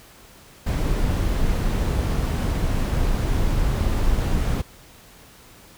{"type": "noise", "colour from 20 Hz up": "brown", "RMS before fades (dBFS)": -21, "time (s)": [0.66, 4.62], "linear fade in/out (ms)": 10, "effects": ["pink hiss -48 dBFS RMS until 5.77 s"]}